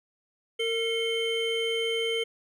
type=tone cluster; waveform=triangle; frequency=457.3 / 2167 / 3093 Hz; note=A#4 / C#7 / G7; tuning=-33 / -40 / -24 cents; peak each=-26 / -32 / -29 dBFS; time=0.59-2.24 s; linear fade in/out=10 ms; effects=none